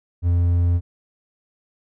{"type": "tone", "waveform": "triangle", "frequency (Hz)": 86.9, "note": "F2", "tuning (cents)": -8, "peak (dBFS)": -13, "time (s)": [0.22, 0.81], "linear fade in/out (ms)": 50, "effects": []}